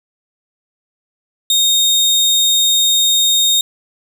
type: tone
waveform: 30% pulse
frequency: 3700 Hz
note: A#7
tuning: 14 cents flat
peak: -8 dBFS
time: 1.5-3.61 s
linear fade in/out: 2 ms
effects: 8-bit